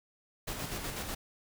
pink noise with tremolo, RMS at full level -37 dBFS, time 0.47-1.15 s, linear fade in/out 10 ms, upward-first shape square, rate 8.1 Hz, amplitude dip 35%, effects none

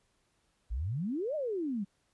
sine exponential two-way sweep, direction up then down, 49.97 to 639 to 187.3 Hz, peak -31 dBFS, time 0.7-1.85 s, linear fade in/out 20 ms, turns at 1.35 s, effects pink hiss -74 dBFS RMS until 2.13 s + resampled to 24000 Hz

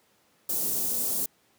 white band-stop noise, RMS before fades -28 dBFS, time 0.49-1.26 s, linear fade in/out 5 ms, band 470 to 8100 Hz, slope 12 dB/octave, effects pink hiss -65 dBFS RMS until 1.58 s + high-pass 150 Hz 12 dB/octave

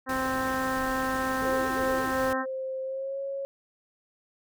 harmonic tone, 261.6 Hz, C4, in tune, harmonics 1 / 2 / 3 / 4 / 5 / 6 / 7, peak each -32 / -33 / -35 / -33 / -35 / -35 / -37 dBFS, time 0.06-2.46 s, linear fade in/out 50 ms
pink noise, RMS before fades -39 dBFS, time 0.09-2.33 s, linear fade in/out 2 ms
sine tone with vibrato, 385.9 Hz, G4, 27 cents flat, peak -37 dBFS, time 1.41-2.12 s, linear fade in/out 10 ms, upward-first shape sine, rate 8.6 Hz, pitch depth 300 cents each way
sine tone with pitch glide, 526 to 549.3 Hz, C5 to C#5, +9 to -16 cents, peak -30 dBFS, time 1.45-3.45 s, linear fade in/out 0 ms, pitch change +75 cents, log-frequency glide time 2.83-3.19 s
effects none

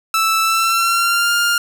sawtooth tone with pitch glide, 1318.5 to 1405 Hz, E6 to F6, 0 to +10 cents, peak -10 dBFS, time 0.14-1.58 s, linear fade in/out 2 ms, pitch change +110 cents, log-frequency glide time 0.42-1.33 s, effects none

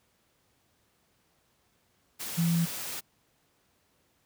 sine tone in noise, 168.3 Hz, E3, 36 cents sharp, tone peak -23 dBFS, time 2.37-2.66 s, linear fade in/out 20 ms, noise white, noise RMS -37 dBFS, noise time 2.19-3.01 s, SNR +11 dB, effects pink hiss -70 dBFS RMS until 4.25 s + high-pass 60 Hz 12 dB/octave

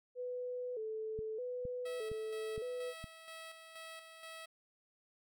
sine tone with vibrato, 466.2 Hz, A#4, in tune, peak -38 dBFS, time 0.15-2.94 s, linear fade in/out 50 ms, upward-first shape square, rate 0.81 Hz, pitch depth 110 cents each way
click train, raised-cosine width 5 ms, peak -34 dBFS, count 5, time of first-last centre 1.19-3.042 s, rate 2.16 Hz
10% pulse tone with tremolo, 649 Hz, E5, 27 cents flat, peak -39 dBFS, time 1.85-4.46 s, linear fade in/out 10 ms, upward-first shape square, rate 2.1 Hz, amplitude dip 50%
effects none

